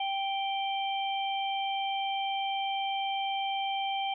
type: harmonic tone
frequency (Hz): 784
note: G5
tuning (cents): 0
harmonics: 1 / 3 / 4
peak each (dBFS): -30 / -39 / -36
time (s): 0-4.14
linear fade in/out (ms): 5
effects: none